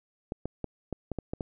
clicks, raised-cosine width 2 ms, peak -19 dBFS, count 8, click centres 0.321 / 0.456 / 0.643 / 0.927 / 1.117 / 1.187 / 1.335 / 1.408 s, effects none

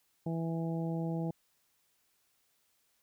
harmonic tone, 164.81 Hz, E3, in tune, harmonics 1 / 2 / 3 / 4 / 5, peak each -33 / -39 / -43 / -45 / -47 dBFS, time 0.26-1.31 s, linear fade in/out 5 ms, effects white hiss -74 dBFS RMS until 3.02 s

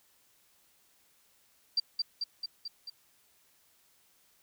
sine tone with echo, 4699 Hz, D8, in tune, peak -24 dBFS, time 1.77-1.8 s, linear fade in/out 5 ms, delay 220 ms, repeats 5, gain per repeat -3 dB, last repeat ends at 2.9 s, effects white hiss -67 dBFS RMS until 4.42 s

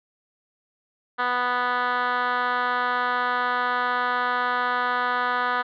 10% pulse tone with band-pass filter, 246.9 Hz, B3, in tune, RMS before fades -24 dBFS, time 1.18-5.63 s, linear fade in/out 20 ms, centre 1400 Hz, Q 1.5, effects resampled to 11025 Hz

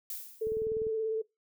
violet noise with exponential decay, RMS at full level -36 dBFS, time 0.1-0.66 s, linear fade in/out 2 ms, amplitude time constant 120 ms
sine tone with vibrato, 441.2 Hz, A4, 5 cents sharp, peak -28 dBFS, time 0.41-1.22 s, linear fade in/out 10 ms, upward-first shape sine, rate 17 Hz, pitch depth 20 cents each way
click train, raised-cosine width 3 ms, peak -32 dBFS, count 9, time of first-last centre 0.47-0.868 s, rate 20.1 Hz
effects noise-tail reverb RT60 0.2 s tail -21 dB re dry

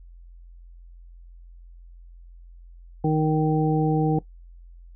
harmonic tone, 155.56 Hz, D#3, in tune, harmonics 1 / 2 / 3 / 5, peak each -21 / -24 / -26 / -28 dBFS, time 3.04-4.19 s, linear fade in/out 5 ms, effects noise-tail reverb RT60 0.1 s tail -18 dB re dry + added 43 Hz sine -43 dBFS peak until 4.95 s

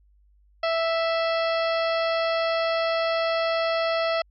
harmonic tone with a mistuned harmonic, 659.3 Hz, E5, in tune, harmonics 1 / 2 / 3 / 4 / 5 / 6 / 7 / 8, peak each -23 / -29 / -33 / -35 / -37 / -39 / -40 / -41 dBFS, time 0.63-4.22 s, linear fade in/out 5 ms, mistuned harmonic 6, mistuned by +99 cents, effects added 50 Hz sine -56 dBFS peak until 4.3 s

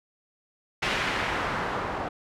white noise with low-pass filter sweep, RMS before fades -29 dBFS, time 0.82-2.09 s, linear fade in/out 10 ms, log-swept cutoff 2600 to 920 Hz, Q 1.1, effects none

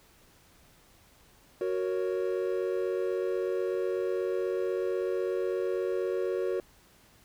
triangle chord, F# major, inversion none, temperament equal, 370 / 466.2 / 554.4 Hz, F#4 / A#4 / C#5, 0 / 0 / 0 cents, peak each -28 / -31 / -33 dBFS, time 1.61-6.6 s, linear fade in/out 2 ms, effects pink hiss -60 dBFS RMS until 7.24 s

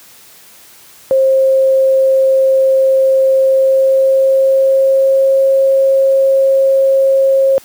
sine tone with pitch glide, 532 to 539.1 Hz, C5 to C#5, +29 to -48 cents, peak -7 dBFS, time 1.11-7.58 s, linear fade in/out 0 ms, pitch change +23 cents, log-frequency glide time 3.41-5.44 s, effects white hiss -41 dBFS RMS until 7.64 s + high-pass 80 Hz 12 dB/octave

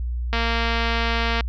click train, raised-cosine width 0.3 ms, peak -8 dBFS, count 250, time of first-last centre 0.33-1.408 s, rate 231 Hz, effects added 60 Hz sine -23 dBFS peak until 1.48 s + resampled to 16000 Hz

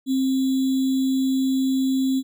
sine tone with sample-and-hold, 264.4 Hz, C4, 18 cents sharp, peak -18 dBFS, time 0.06-2.23 s, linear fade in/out 50 ms, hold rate 3675 Hz, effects none

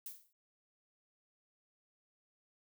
violet noise with exponential decay, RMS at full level -42 dBFS, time 0.06-0.33 s, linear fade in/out 2 ms, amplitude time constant 58 ms, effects none

